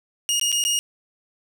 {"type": "tone with dropouts", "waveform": "20% pulse", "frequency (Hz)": 2859, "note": "F7", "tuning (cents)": 40, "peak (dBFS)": -14, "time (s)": [0.29, 0.79], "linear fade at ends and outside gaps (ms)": 0, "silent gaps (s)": [[0.397, 0.413], [0.518, 0.526], [0.639, 0.65]], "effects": []}